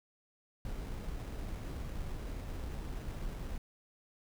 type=noise with sample-and-hold; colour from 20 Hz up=brown; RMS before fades=-40 dBFS; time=0.65-3.58 s; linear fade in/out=2 ms; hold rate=4410 Hz; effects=none